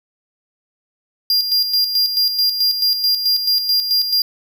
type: tone with tremolo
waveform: square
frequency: 4800 Hz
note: D8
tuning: 37 cents sharp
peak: -13 dBFS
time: 1.3-4.22 s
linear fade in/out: 2 ms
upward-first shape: square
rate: 4.6 Hz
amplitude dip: 55%
effects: none